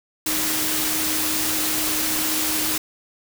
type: tone in noise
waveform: sine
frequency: 311.1 Hz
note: D#4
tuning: in tune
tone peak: -30 dBFS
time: 0.26-2.78 s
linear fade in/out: 5 ms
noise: white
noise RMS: -23 dBFS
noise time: 0.26-2.78 s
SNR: -10 dB
effects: none